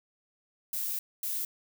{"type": "noise bursts at uneven times", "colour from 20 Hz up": "violet", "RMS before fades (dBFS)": -33, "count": 2, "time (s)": [[0.73, 0.99], [1.23, 1.45]], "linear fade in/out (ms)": 2, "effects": []}